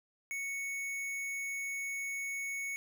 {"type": "tone with hard clipping", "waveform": "triangle", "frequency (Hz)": 2217, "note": "C#7", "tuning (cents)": 0, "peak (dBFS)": -37, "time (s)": [0.31, 2.76], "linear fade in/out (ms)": 0, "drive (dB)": 18, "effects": []}